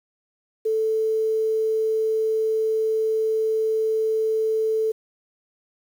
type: tone with quantisation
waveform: sine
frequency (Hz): 440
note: A4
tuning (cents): 0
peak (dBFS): -19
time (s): 0.65-4.92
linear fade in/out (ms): 10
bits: 8
effects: none